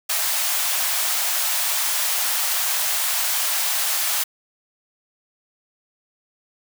white high-pass noise, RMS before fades -22 dBFS, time 0.09-4.24 s, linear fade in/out 10 ms, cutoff 610 Hz, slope 48 dB/octave, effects none

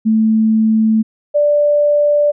sine tone pair in turn, 220 / 587.3 Hz, A3 / D5, 0 / 0 cents, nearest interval octave + perfect fourth, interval 1700 cents, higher second, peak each -9 / -9 dBFS, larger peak neither, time 0.05-1.03 / 1.34-2.32 s, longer neither, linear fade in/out 20 ms, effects none

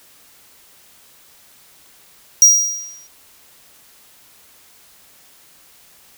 square tone with exponential decay, 5730 Hz, F8, 44 cents sharp, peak -4 dBFS, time 2.42-3.07 s, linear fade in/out 1 ms, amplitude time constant 140 ms, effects white hiss -49 dBFS RMS until 6.17 s

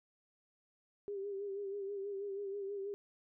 sine tone with vibrato, 398.6 Hz, G4, 29 cents sharp, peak -38 dBFS, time 1.08-2.94 s, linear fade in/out 0 ms, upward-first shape sine, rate 6.2 Hz, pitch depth 49 cents each way, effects none

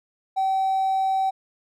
triangle tone with hard clipping, 768 Hz, G5, 36 cents flat, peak -20 dBFS, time 0.36-1.31 s, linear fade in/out 20 ms, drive 4 dB, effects none

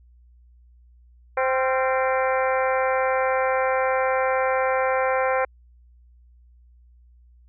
harmonic tone with a mistuned harmonic, 260.8 Hz, C4, 5 cents flat, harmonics 2 / 3 / 4 / 5 / 6 / 7 / 8 / 9, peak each -22 / -26 / -28 / -30 / -32 / -33 / -34 / -35 dBFS, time 1.37-5.45 s, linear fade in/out 5 ms, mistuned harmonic 5, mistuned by +73 cents, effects added 60 Hz sine -50 dBFS peak until 7.48 s

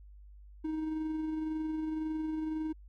triangle tone with amplitude modulation, 313.2 Hz, D#4, 11 cents sharp, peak -29 dBFS, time 0.64-2.73 s, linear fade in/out 10 ms, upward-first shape sine, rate 21.9 Hz, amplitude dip 30%, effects added 50 Hz sine -50 dBFS peak until 2.88 s

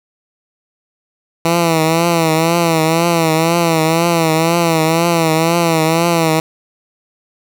10% pulse tone with vibrato, 164.81 Hz, E3, in tune, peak -3 dBFS, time 1.45-6.4 s, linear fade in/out 2 ms, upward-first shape triangle, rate 2 Hz, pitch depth 82 cents each way, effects none

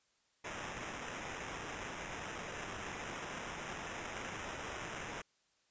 white noise with sample-and-hold, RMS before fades -44 dBFS, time 0.44-5.22 s, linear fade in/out 10 ms, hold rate 4410 Hz, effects white hiss -75 dBFS RMS until 5.7 s + resampled to 16000 Hz

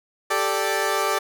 15% pulse chord, G suspended second, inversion none, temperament equal, 392 / 440 / 587.3 Hz, G4 / A4 / D5, 0 / 0 / 0 cents, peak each -19 dBFS, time 0.3-1.19 s, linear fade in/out 10 ms, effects none

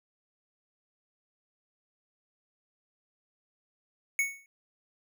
square tone with exponential decay, 2217 Hz, C#7, in tune, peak -23 dBFS, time 4.19-4.46 s, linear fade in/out 1 ms, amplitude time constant 58 ms, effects none

